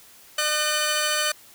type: tone pair together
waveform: 10% pulse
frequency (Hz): 605 / 1505.7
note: D#5 / F#6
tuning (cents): -49 / +30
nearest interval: octave + major third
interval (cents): 1579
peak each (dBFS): -16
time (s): 0.38-1.32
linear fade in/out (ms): 5
effects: white hiss -50 dBFS RMS until 1.54 s